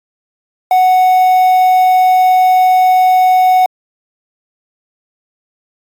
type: tone with quantisation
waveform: triangle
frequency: 740 Hz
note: F#5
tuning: in tune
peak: -4 dBFS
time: 0.71-3.66 s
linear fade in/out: 2 ms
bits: 5
effects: AAC 48 kbps